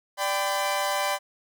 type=chord; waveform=sawtooth; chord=G major; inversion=second; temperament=equal with one note detuned; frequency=587.3 / 784 / 1010.3 Hz; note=D5 / G5 / B5; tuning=0 / 0 / +39 cents; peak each=-25 dBFS; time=0.17-1.19 s; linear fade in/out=50 ms; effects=none